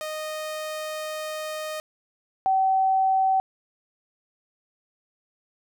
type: tone pair in turn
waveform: sawtooth / sine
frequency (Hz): 619 / 764.9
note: D#5 / G5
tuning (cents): -9 / -43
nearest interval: major third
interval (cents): 366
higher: second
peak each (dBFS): -26 / -18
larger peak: second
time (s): 0.01-1.8 / 2.46-3.4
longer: first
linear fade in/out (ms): 0
effects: none